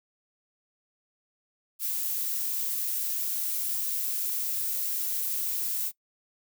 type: noise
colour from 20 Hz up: violet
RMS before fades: -30 dBFS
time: 1.79-5.92 s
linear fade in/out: 50 ms
effects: noise-tail reverb RT60 0.1 s tail -21 dB re dry